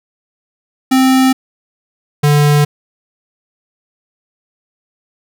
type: tone pair in turn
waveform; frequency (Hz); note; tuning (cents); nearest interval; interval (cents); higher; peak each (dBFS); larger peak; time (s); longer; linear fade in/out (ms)
square; 261.6 / 146.82; C4 / D3; 0 / 0; minor seventh; 1000; first; -8; neither; 0.91-1.33 / 2.23-2.65; neither; 10
effects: none